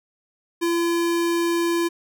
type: tone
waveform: square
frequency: 340 Hz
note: F4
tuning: 46 cents flat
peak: -20 dBFS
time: 0.61-1.89 s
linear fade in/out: 20 ms
effects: none